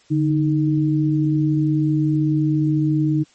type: tone pair together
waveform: sine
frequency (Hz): 146.83 / 310.7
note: D3 / D#4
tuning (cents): 0 / -2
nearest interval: octave + minor second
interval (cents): 1298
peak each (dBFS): -18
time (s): 0.1-3.24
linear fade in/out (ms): 20
effects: white hiss -55 dBFS RMS until 3.34 s + MP3 32 kbps